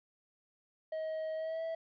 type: tone with pitch glide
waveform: triangle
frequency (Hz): 633 to 653.4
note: D#5 to E5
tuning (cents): +30 to -15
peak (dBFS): -33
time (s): 0.92-1.75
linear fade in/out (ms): 5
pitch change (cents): +55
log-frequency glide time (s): 1.35-1.63
effects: resampled to 11025 Hz + 12-bit